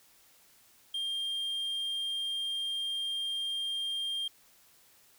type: tone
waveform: triangle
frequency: 3200 Hz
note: G7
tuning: 35 cents sharp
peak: -30 dBFS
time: 0.94-4.28 s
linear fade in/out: 5 ms
effects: white hiss -62 dBFS RMS until 5.18 s